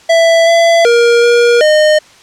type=tone with pitch steps; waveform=square; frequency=663 / 672 / 471.7 / 475.8 / 612 Hz; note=E5 / E5 / A#4 / A#4 / D#5; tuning=+10 / +33 / +20 / +35 / -29 cents; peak=-6 dBFS; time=0.09-1.99 s; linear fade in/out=10 ms; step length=380 ms; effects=white hiss -41 dBFS RMS until 2.22 s + low-pass 6000 Hz 12 dB/octave